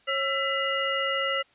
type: tone cluster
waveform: sine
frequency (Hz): 546 / 1343 / 1998 / 2851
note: C#5 / E6 / B6 / F7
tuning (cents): -26 / +32 / +20 / +35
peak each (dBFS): -30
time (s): 0.07-1.43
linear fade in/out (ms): 20
effects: white hiss -61 dBFS RMS until 1.54 s + resampled to 8000 Hz